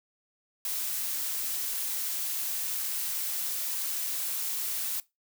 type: noise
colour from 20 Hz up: blue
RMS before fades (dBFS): -32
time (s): 0.65-5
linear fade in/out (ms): 2
effects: noise-tail reverb RT60 0.2 s tail -20 dB re dry